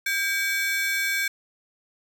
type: ring-modulated tone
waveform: 40% pulse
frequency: 1937 Hz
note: B6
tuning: 34 cents flat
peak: -19 dBFS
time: 0.06-1.28 s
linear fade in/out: 5 ms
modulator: 342 Hz
effects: none